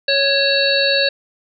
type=harmonic tone with a mistuned harmonic; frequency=554.4 Hz; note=C#5; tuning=in tune; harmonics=1 / 3 / 5 / 7 / 8; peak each=-18 / -20 / -22 / -20 / -19 dBFS; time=0.08-1.09 s; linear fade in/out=5 ms; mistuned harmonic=5; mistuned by=-44 cents; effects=none